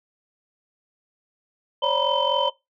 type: tone cluster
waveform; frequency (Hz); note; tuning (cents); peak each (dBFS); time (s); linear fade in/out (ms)
sine; 536 / 580 / 943 / 987 / 3078; C5 / D5 / A#5 / B5 / G7; +42 / -22 / +20 / -1 / -32; -25; 1.82-2.5; 10
effects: noise-tail reverb RT60 0.2 s tail -21 dB re dry + tanh soft clip ceiling -9 dBFS